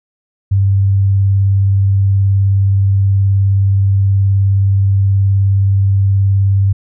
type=tone with vibrato; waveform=sine; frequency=98.1 Hz; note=G2; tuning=2 cents sharp; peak=-8 dBFS; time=0.51-6.73 s; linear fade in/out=10 ms; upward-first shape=sine; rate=19 Hz; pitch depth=15 cents each way; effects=none